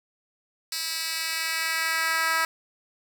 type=tone with high-pass filter sweep; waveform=10% pulse; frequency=324.5 Hz; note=E4; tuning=27 cents flat; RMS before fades=-27 dBFS; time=0.72-2.45 s; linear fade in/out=2 ms; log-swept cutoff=4000 to 1300 Hz; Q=1.3; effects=none